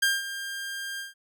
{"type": "tone with ADSR envelope", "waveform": "sawtooth", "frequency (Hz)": 1600, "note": "G6", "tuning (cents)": 35, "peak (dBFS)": -16, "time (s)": [0.02, 1.14], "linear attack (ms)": 9, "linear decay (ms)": 190, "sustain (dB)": -13, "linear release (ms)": 150, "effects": []}